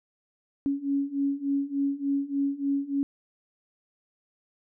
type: beating tone pair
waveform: sine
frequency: 277.2 / 280.6 Hz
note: C#4 / C#4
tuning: 0 / +21 cents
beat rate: 3.4 Hz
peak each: -29 / -27 dBFS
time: 0.66-3.03 s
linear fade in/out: 0 ms
effects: none